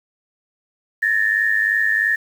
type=tone pair together; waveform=sine; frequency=1732 / 1835 Hz; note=A6 / A#6; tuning=-28 / -28 cents; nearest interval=minor second; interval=100 cents; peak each=-18 dBFS; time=1.02-2.16 s; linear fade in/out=10 ms; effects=7-bit